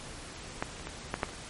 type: clicks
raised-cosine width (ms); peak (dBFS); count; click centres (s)
0.5; -14 / -28 / -23 / -14 / -12 / -29; 6; 0.625 / 0.797 / 0.871 / 1.141 / 1.232 / 1.29
effects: pink hiss -44 dBFS RMS until 1.49 s + MP3 48 kbps